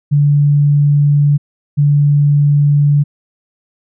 sine tone pair in turn, 145 / 145 Hz, D3 / D3, -22 / -22 cents, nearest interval unison, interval 0 cents, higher neither, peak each -7 dBFS, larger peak neither, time 0.11-1.38 / 1.77-3.04 s, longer neither, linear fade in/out 20 ms, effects none

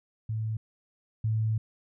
sine tone pair in turn, 110 / 110 Hz, A2 / A2, 0 / 0 cents, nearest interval unison, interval 0 cents, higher neither, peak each -28 / -24 dBFS, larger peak second, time 0.29-0.57 / 1.24-1.58 s, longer second, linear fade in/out 5 ms, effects none

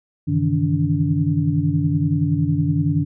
sine tone cluster, 95.5 / 133.6 / 152.5 / 163.2 / 287.8 Hz, G2 / C3 / D#3 / E3 / D4, -45 / +36 / -34 / -17 / -35 cents, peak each -25 / -26 / -19 / -24 / -23 dBFS, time 0.27-3.05 s, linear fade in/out 20 ms, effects none

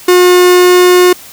45% pulse tone, 360.1 Hz, F#4, 47 cents flat, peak -3 dBFS, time 0.08-1.13 s, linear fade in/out 5 ms, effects white hiss -33 dBFS RMS until 1.32 s

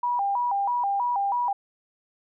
sine tone with vibrato, 880 Hz, A5, in tune, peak -22 dBFS, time 0.03-1.53 s, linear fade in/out 5 ms, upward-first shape square, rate 3.1 Hz, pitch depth 170 cents each way, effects none

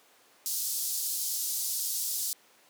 white band-pass noise, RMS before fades -32 dBFS, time 0.46-2.33 s, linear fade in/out 0 ms, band 4500 to 16000 Hz, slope 24 dB/octave, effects pink hiss -60 dBFS RMS until 2.69 s + high-pass 400 Hz 12 dB/octave

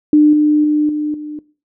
sine tone with level steps, 300.3 Hz, D4, 39 cents sharp, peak -5 / -8 / -10 / -15 / -23 dBFS, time 0.13-1.39 s, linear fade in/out 2 ms, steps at 0.33 / 0.64 / 0.89 / 1.14 s, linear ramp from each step 2 ms, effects noise-tail reverb RT60 0.4 s tail -21 dB re dry

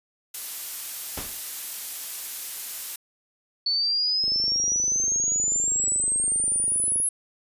blue noise, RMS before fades -32 dBFS, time 0.34-2.96 s, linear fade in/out 5 ms
pink noise with exponential decay, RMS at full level -30 dBFS, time 1.17-1.44 s, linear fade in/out 5 ms, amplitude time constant 58 ms
sine exponential sweep, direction up, 4435 to 10660 Hz, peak -21 dBFS, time 3.66-7.09 s, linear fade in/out 5 ms
click train, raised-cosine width 2 ms, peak -28 dBFS, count 70, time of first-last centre 4.24-7 s, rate 25 Hz
effects resampled to 32000 Hz

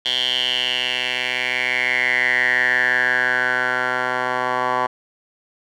10% pulse tone with band-pass filter sweep, 125.8 Hz, B2, 32 cents sharp, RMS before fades -20 dBFS, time 0.05-4.87 s, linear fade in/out 10 ms, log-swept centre 3300 to 1100 Hz, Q 6.8, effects none

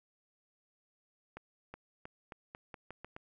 accelerating click train, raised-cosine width 0.5 ms, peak -30 dBFS, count 9, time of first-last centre 1.37-3.165 s, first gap 370 ms, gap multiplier 0.85, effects none

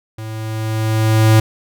square tone with level ramp, 110 Hz, A2, in tune, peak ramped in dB -27 to -7 dBFS, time 0.18-1.4 s, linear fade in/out 5 ms, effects none

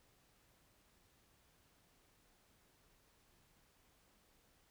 silence, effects pink hiss -72 dBFS RMS until 4.7 s

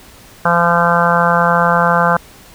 harmonic tone, 171.5 Hz, F3, 31 cents flat, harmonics 1 / 3 / 4 / 5 / 6 / 7 / 8 / 9, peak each -18 / -18 / -18 / -18 / -18 / -18 / -18 / -18 dBFS, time 0.45-2.17 s, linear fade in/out 5 ms, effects pink hiss -41 dBFS RMS until 2.54 s

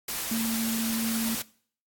sine tone in noise, 226.7 Hz, A#3, 48 cents flat, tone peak -26 dBFS, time 0.31-1.35 s, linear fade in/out 5 ms, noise white, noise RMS -32 dBFS, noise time 0.08-1.42 s, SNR +3 dB, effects noise-tail reverb RT60 0.5 s tail -20 dB re dry + AAC 64 kbps

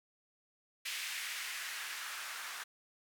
blue noise with band-pass filter sweep, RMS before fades -42 dBFS, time 0.85-2.64 s, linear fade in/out 10 ms, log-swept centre 2300 to 1300 Hz, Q 1.7, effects none

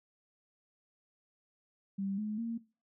sine tone with pitch steps, 196 / 212.5 / 230.4 Hz, G3 / G#3 / A#3, 0 / +40 / -20 cents, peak -33 dBFS, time 1.98-2.58 s, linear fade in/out 10 ms, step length 200 ms, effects noise-tail reverb RT60 0.3 s tail -18 dB re dry

